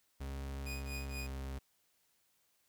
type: tone with pitch glide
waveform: 40% pulse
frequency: 68.2 to 67.07 Hz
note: C#2 to C2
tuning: -28 to +43 cents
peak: -39 dBFS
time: 0.2-1.59 s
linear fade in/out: 10 ms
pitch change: -29 cents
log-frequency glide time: 1.07-1.2 s
type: tone with tremolo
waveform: sawtooth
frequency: 2476 Hz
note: D#7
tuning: 9 cents flat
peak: -38 dBFS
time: 0.66-1.27 s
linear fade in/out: 5 ms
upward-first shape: triangle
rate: 4.2 Hz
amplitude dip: 100%
effects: white hiss -75 dBFS RMS until 2.68 s